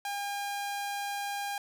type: tone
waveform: sawtooth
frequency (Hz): 807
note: G#5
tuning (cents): -50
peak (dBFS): -29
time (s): 0.05-1.58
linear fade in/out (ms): 2
effects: none